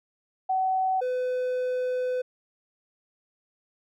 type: tone pair in turn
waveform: sine / triangle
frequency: 755 / 503.9 Hz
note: F#5 / B4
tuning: +35 / +35 cents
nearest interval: perfect fifth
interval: 700 cents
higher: first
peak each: -22 / -23 dBFS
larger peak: first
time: 0.49-1.01 / 1.01-2.22 s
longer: second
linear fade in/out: 10 ms
effects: none